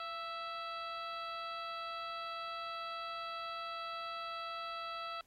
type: harmonic tone with a mistuned harmonic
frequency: 659.3 Hz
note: E5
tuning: in tune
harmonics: 1 / 2 / 3 / 4 / 5 / 6 / 7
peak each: -47 / -41 / -54 / -50 / -52 / -52 / -55 dBFS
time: 0-5.21 s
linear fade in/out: 2 ms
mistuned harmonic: 1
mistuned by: +42 cents
effects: pink hiss -70 dBFS RMS until 5.26 s + MP3 64 kbps